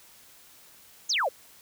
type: exponential sweep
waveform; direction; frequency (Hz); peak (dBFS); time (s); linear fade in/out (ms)
sine; down; 7040 to 459.6; -23; 1.09-1.29; 10
effects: white hiss -54 dBFS RMS until 1.61 s